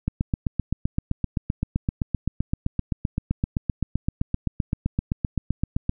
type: click train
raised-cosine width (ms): 5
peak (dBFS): -10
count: 46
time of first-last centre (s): 0.08-5.894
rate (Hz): 7.74
effects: none